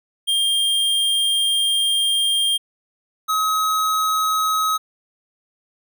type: tone pair in turn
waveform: square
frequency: 3203 / 1273.9 Hz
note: G7 / D#6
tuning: +37 / +40 cents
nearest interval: octave + major third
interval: 1597 cents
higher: first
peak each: -17 / -18 dBFS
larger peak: first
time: 0.27-2.58 / 3.28-4.78 s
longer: first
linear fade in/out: 20 ms
effects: none